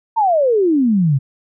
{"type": "exponential sweep", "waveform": "sine", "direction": "down", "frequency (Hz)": [932.3, 128.4], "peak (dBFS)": -11, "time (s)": [0.16, 1.19], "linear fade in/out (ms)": 20, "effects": []}